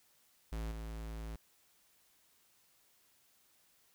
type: tone with level steps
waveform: square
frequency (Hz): 55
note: A1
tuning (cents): 0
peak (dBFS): -38 / -42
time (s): 0.52-1.36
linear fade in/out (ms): 5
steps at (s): 0.71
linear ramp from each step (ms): 10
effects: white hiss -70 dBFS RMS until 3.94 s